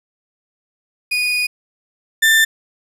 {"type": "tone pair in turn", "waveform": "35% pulse", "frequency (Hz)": [2469, 1783], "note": ["D#7", "A6"], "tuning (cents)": [-14, 22], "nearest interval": "tritone", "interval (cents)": 564, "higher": "first", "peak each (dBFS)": [-14, -8], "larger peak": "second", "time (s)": [[1.11, 1.47], [2.22, 2.45]], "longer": "first", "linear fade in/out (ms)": 10, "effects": ["resampled to 32000 Hz", "8-bit"]}